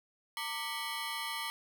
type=ring-modulated tone; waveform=15% pulse; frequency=1046.5 Hz; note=C6; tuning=in tune; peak=-26 dBFS; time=0.37-1.5 s; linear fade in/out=0 ms; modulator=133 Hz; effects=11-bit